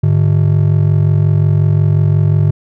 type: ring-modulated tone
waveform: triangle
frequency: 126.2 Hz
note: B2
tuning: 38 cents sharp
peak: -3 dBFS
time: 0.03-2.51 s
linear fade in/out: 5 ms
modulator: 22.8 Hz
effects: none